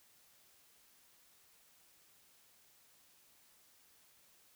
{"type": "silence", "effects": ["white hiss -67 dBFS RMS until 4.55 s"]}